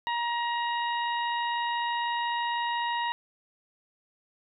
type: harmonic tone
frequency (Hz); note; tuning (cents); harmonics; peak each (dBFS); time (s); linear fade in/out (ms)
946; A#5; +25; 1 / 2 / 3 / 4; -28 / -34 / -38 / -40; 0.07-3.12; 0
effects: none